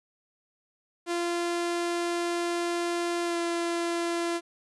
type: tone with pitch glide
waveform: sawtooth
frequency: 344.9 to 340.9 Hz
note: F4 to F4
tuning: -22 to -42 cents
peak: -23 dBFS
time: 1.06-4.41 s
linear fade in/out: 50 ms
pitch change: -20 cents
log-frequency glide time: 3.24-3.37 s
effects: resampled to 24000 Hz + 10-bit